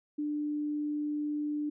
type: tone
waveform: sine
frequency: 297 Hz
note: D4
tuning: 20 cents sharp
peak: -30 dBFS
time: 0.18-1.7 s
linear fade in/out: 10 ms
effects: none